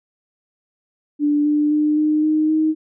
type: tone with pitch steps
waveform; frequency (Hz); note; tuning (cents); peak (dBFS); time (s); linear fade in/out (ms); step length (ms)
sine; 293.7 / 297.5 / 301.3 / 305.1 / 309 / 313; D4 / D4 / D4 / D#4 / D#4 / D#4; 0 / +22 / +44 / -34 / -12 / +10; -14; 1.19-2.75; 50; 260
effects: none

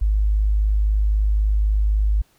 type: tone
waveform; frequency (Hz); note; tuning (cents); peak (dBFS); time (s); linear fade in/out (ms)
sine; 51.91; G#1; 0; -15; 0.01-2.22; 10
effects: pink hiss -60 dBFS RMS until 2.38 s

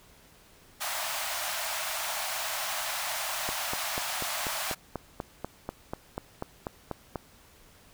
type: high-pass noise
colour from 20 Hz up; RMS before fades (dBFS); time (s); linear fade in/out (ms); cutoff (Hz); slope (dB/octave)
pink; -33; 0.8-4.75; 20; 600; 96
type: click train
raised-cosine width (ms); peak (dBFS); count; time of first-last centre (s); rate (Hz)
1; -18; 16; 3.49-7.157; 4.09
effects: pink hiss -57 dBFS RMS until 7.93 s

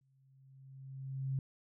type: tone with exponential growth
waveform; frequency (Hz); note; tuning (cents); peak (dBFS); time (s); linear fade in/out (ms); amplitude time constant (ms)
sine; 134.1; C3; +43; -31; 0.01-1.39; 2; 300
effects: none

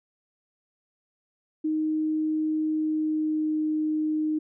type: tone with pitch glide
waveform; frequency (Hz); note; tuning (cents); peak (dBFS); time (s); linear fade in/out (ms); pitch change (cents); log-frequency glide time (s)
sine; 311.1 to 308.8; D#4 to D#4; 0 to -13; -23; 1.64-4.39; 10; -13; 2.69-3.62
effects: none

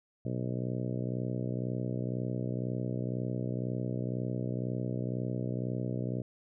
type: harmonic tone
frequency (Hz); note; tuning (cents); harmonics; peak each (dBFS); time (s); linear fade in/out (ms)
62; B1; +7; 2 / 3 / 4 / 5 / 6 / 7 / 8 / 9 / 10; -34 / -38 / -40 / -42 / -44 / -45 / -46 / -47 / -48; 0.25-6.22; 5
effects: none

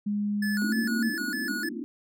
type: tone with pitch glide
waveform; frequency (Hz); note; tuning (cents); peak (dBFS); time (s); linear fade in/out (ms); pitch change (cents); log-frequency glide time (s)
sine; 206.2 to 228.8; G#3 to A#3; -12 to -32; -25; 0.06-1.1; 10; +180; 0.59-0.81
type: tone with vibrato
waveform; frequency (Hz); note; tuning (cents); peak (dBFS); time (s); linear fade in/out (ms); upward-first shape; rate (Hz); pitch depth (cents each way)
square; 1586; G6; +20; -31; 0.42-1.69; 5; square; 3.3; 150
type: band-pass noise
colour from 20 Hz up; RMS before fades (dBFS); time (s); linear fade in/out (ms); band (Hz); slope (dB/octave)
pink; -34; 0.62-1.84; 0; 210 to 340; 96
effects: none

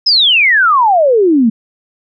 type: exponential sweep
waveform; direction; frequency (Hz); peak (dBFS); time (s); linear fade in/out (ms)
sine; down; 5270 to 213.5; -6; 0.06-1.5; 10
effects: none

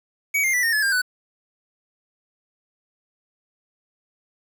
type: tone with pitch steps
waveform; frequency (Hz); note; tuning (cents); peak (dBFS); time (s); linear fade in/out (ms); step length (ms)
square; 2263 / 2111 / 1970.1 / 1838.1 / 1715 / 1600.2 / 1493; C#7 / C7 / B6 / A#6 / A6 / G6 / F#6; +35 / +15 / -5 / -25 / -45 / +35 / +15; -19; 0.34-1.019; 10; 97
effects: 8-bit

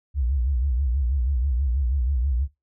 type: tone with vibrato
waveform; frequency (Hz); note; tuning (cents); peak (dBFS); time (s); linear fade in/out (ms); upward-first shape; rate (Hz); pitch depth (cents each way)
sine; 64.9; C2; -13; -20; 0.14-2.48; 50; sine; 6.2; 180
effects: noise-tail reverb RT60 0.2 s tail -19 dB re dry

